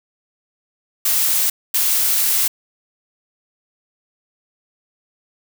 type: noise bursts at uneven times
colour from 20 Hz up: blue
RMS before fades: -17 dBFS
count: 2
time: 1.05-1.5 / 1.74-2.48 s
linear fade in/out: 5 ms
effects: none